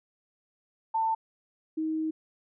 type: tone pair in turn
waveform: sine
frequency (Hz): 893 / 315.7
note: A5 / D#4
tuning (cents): +25 / +25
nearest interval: octave + tritone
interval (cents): 1800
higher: first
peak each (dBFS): -24 / -27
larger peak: first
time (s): 0.94-1.15 / 1.77-2.11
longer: second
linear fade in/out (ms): 10
effects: none